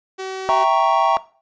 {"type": "tone", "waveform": "sawtooth", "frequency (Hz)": 380, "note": "F#4", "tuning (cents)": 46, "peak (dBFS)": -22, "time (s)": [0.18, 0.65], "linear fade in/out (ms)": 20}
{"type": "chord", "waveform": "triangle", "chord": "E diminished seventh", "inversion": "none", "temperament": "equal", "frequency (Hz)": [659.3, 784, 932.3, 1108.7], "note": ["E5", "G5", "Bb5", "Db6"], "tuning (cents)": [0, 0, 0, 0], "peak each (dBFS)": -17, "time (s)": [0.49, 1.17], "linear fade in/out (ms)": 0}
{"effects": ["noise-tail reverb RT60 0.4 s tail -18 dB re dry", "resampled to 16000 Hz"]}